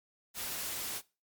white noise, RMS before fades -38 dBFS, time 0.34-1.02 s, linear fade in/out 50 ms, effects noise-tail reverb RT60 0.3 s tail -21 dB re dry + MP3 96 kbps

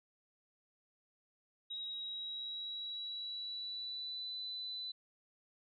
sine tone with pitch glide, 3822 to 3998 Hz, A#7 to B7, +43 to +20 cents, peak -40 dBFS, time 1.7-4.92 s, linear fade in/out 10 ms, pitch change +77 cents, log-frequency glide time 1.93-4.33 s, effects none

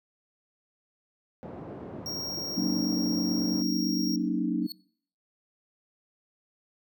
pink band-pass noise, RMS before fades -41 dBFS, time 1.43-3.62 s, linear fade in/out 0 ms, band 150 to 600 Hz, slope 12 dB/octave
square tone, 5588 Hz, F8, in tune, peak -33 dBFS, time 2.06-4.16 s, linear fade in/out 2 ms
sine chord, D# minor seventh, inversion first, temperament equal with one note detuned, 185 / 233.1 / 282 / 311.1 Hz, F#3 / A#3 / C#4 / D#4, 0 / 0 / +30 / 0 cents, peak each -31 dBFS, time 2.56-4.67 s, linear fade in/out 10 ms
45% pulse tone with exponential growth, 4386 Hz, C#8, 19 cents flat, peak -31 dBFS, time 4.62-4.72 s, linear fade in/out 1 ms, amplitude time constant 20 ms
effects noise-tail reverb RT60 0.6 s tail -24 dB re dry

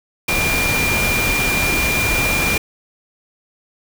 sine tone in noise, 2394 Hz, D7, 33 cents sharp, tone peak -18 dBFS, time 0.28-2.58 s, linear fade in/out 5 ms, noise pink, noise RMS -20 dBFS, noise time 0.28-2.58 s, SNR -1 dB, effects none

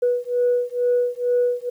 sine beating tone pair, 488.1 / 490.3 Hz, B4 / B4, -20 / -13 cents, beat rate 2.2 Hz, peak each -20 dBFS, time 0.02-1.7 s, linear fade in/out 10 ms, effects tanh soft clip ceiling -11 dBFS + 9-bit

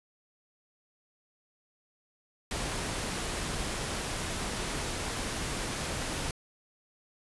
pink noise, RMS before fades -34 dBFS, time 2.51-6.31 s, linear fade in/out 2 ms, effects resampled to 24000 Hz

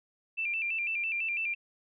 sine tone with vibrato, 2516 Hz, D#7, 19 cents sharp, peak -29 dBFS, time 0.37-1.55 s, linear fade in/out 20 ms, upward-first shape square, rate 6 Hz, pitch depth 94 cents each way, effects none

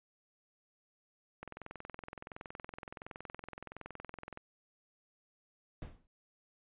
click train, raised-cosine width 0.5 ms, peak -29 dBFS, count 64, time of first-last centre 1.43-4.374 s, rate 21.4 Hz
brown noise with exponential decay, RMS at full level -39 dBFS, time 5.82-6.07 s, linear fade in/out 1 ms, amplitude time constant 54 ms
effects resampled to 8000 Hz

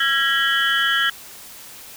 sine tone cluster, 1356 / 1648 / 1907 / 3039 / 3321 Hz, E6 / G#6 / A#6 / F#7 / G#7, +49 / -14 / +39 / +46 / -1 cents, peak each -23 / -19 / -24 / -22 / -25 dBFS, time 0-1.1 s, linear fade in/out 5 ms, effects tanh soft clip ceiling -8 dBFS + white hiss -40 dBFS RMS until 1.96 s

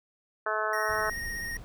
harmonic tone, 215.5 Hz, A3, 36 cents flat, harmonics 2 / 3 / 4 / 5 / 6 / 7 / 8, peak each -36 / -33 / -37 / -34 / -33 / -33 / -38 dBFS, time 0.46-1.1 s, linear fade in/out 5 ms
square tone with vibrato, 1864.7 Hz, A#6, in tune, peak -34 dBFS, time 0.73-1.57 s, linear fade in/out 2 ms, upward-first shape triangle, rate 16 Hz, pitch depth 24 cents each way
brown noise, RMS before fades -42 dBFS, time 0.89-1.64 s, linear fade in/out 0 ms
effects none

